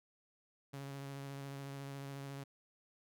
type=tone with vibrato; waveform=sawtooth; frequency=138.59 Hz; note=C#3; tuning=in tune; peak=-40 dBFS; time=0.73-2.44 s; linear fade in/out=10 ms; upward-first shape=sine; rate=14 Hz; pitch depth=17 cents each way; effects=none